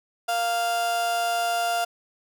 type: tone with amplitude modulation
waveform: 35% pulse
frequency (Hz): 697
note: F5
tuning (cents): -4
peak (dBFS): -19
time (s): 0.28-1.85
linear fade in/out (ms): 10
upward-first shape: sine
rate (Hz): 231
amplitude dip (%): 40
effects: none